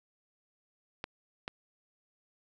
clicks, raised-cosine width 0.3 ms, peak -20 dBFS, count 2, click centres 1.041 / 1.479 s, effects none

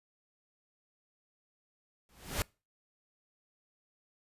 pink noise with exponential growth, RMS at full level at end -29 dBFS, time 2.09-2.42 s, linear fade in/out 1 ms, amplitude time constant 71 ms, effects noise-tail reverb RT60 0.3 s tail -25 dB re dry + resampled to 32000 Hz

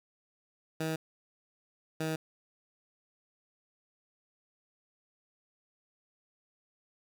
15% pulse tone pair in turn, 159.4 / 158.56 Hz, D#3 / D#3, +42 / +33 cents, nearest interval unison, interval 9 cents, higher first, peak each -25 dBFS, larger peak neither, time 0.8-0.96 / 2-2.16 s, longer neither, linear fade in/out 5 ms, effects none

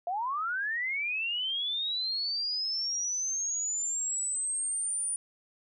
sine linear sweep, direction up, 673 to 9490 Hz, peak -29 dBFS, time 0.07-5.16 s, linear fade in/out 2 ms, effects none

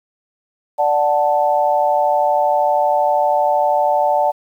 sine chord, D major, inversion none, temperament equal, 587.3 / 740 / 880 Hz, D5 / F#5 / A5, 0 / 0 / 0 cents, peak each -17 dBFS, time 0.78-4.32 s, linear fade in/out 20 ms, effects 8-bit

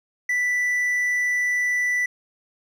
triangle tone, 1975.5 Hz, B6, in tune, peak -18 dBFS, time 0.29-2.06 s, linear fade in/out 5 ms, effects none

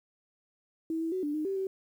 sine tone with pitch steps, 323.5 / 327 / 372.6 / 293.9 / 307.1 / 389 / 383.2 Hz, E4 / E4 / F#4 / D4 / D#4 / G4 / G4, -32 / -14 / +12 / +1 / -23 / -13 / -39 cents, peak -29 dBFS, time 0.9-1.67 s, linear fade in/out 2 ms, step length 110 ms, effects 10-bit

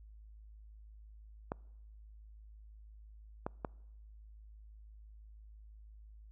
clicks, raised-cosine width 1 ms, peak -22 dBFS, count 3, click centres 1.519 / 3.465 / 3.648 s, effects noise-tail reverb RT60 0.9 s tail -26 dB re dry + added 53 Hz sine -52 dBFS peak until 6.31 s

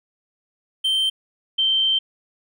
triangle / sine tone pair in turn, 3123 / 3123 Hz, G7 / G7, -7 / -7 cents, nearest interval unison, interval 0 cents, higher neither, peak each -16 dBFS, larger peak neither, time 0.84-1.1 / 1.58-1.99 s, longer second, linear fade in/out 10 ms, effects none

